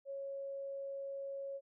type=tone; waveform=sine; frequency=551 Hz; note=C#5; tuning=11 cents flat; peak=-40 dBFS; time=0.05-1.61 s; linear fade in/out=50 ms; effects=none